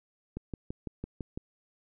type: click train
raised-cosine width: 3 ms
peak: -23 dBFS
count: 7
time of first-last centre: 0.37-1.375 s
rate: 5.97 Hz
effects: none